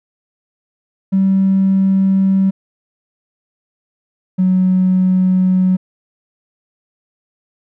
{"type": "tone pair in turn", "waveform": "triangle", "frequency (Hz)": [192.4, 185.35], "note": ["G3", "F#3"], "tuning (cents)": [-32, 3], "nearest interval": "minor second", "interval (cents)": 65, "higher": "first", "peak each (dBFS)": -6, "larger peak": "neither", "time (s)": [[1.12, 2.51], [4.38, 5.77]], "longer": "neither", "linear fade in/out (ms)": 20, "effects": ["tanh soft clip ceiling -7 dBFS"]}